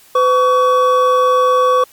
triangle tone pair together, 506 / 1131 Hz, B4 / C#6, +42 / +34 cents, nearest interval octave + major second, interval 1392 cents, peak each -10 dBFS, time 0.15-1.84 s, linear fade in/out 5 ms, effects white hiss -46 dBFS RMS until 1.92 s + MP3 96 kbps

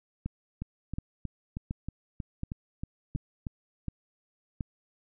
two click trains, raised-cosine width 5 ms, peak -20 / -22 dBFS, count 7 / 10, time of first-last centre 0.26-4.608 / 0.62-3.468 s, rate 1.38 / 3.16 Hz, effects none

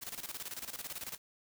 white noise with tremolo, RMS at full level -41 dBFS, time 0.01-1.18 s, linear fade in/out 20 ms, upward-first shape square, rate 18 Hz, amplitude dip 75%, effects none

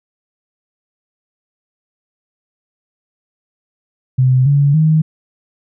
sine tone with pitch steps, 128.9 / 142.2 / 156.87 Hz, C3 / C#3 / D#3, -26 / +45 / +14 cents, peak -8 dBFS, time 4.18-5.02 s, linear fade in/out 10 ms, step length 280 ms, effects none

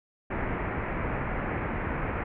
pink low-pass noise, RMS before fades -31 dBFS, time 0.3-2.24 s, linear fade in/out 10 ms, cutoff 2300 Hz, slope 48 dB/octave, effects none

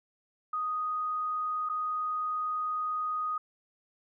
sine tone with dropouts, 1244.5 Hz, D#6, in tune, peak -29 dBFS, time 0.53-3.38 s, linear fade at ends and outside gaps 5 ms, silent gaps 1.69-1.696 s, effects none

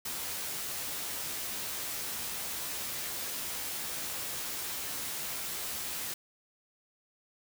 white noise with comb filter, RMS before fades -37 dBFS, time 0.05-6.14 s, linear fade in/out 5 ms, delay 14 ms, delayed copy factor +0.5, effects none

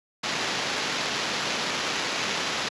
white noise with sample-and-hold, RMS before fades -28 dBFS, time 0.23-2.69 s, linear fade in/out 10 ms, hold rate 8820 Hz, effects high-pass 150 Hz 12 dB/octave + resampled to 22050 Hz

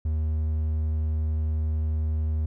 triangle tone, 77.78 Hz, D#2, in tune, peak -21 dBFS, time 0.05-2.46 s, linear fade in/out 5 ms, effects none

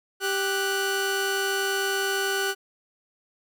sawtooth tone pair together, 392.3 / 1480 Hz, G4 / F#6, +1 / 0 cents, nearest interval octave + major seventh, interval 2299 cents, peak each -23 dBFS, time 0.2-2.55 s, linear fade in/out 50 ms, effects none

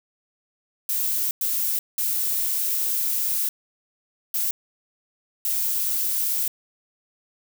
violet noise bursts at uneven times, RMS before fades -24 dBFS, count 5, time 0.89-1.31 / 1.41-1.79 / 1.98-3.49 / 4.34-4.51 / 5.45-6.48 s, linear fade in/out 2 ms, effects none

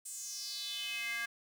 square tone with high-pass filter sweep, 233.1 Hz, A#3, in tune, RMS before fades -40 dBFS, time 0.05-1.26 s, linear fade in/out 10 ms, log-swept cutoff 8400 to 1700 Hz, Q 4.6, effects none

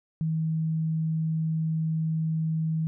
sine tone, 159.8 Hz, D#3, 47 cents sharp, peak -24 dBFS, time 0.21-2.87 s, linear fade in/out 0 ms, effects none

